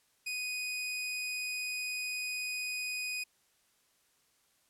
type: tone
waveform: sawtooth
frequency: 2489 Hz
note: D#7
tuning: in tune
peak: -31 dBFS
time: 0.26-3.24 s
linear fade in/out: 10 ms
effects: white hiss -71 dBFS RMS until 4.69 s + low-pass 12000 Hz 12 dB/octave